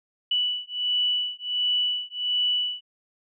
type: beating tone pair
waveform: sine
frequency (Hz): 2960 / 2961.4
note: F#7 / F#7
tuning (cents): 0 / +1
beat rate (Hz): 1.4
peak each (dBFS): -26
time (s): 0.31-2.81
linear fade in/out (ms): 5
effects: none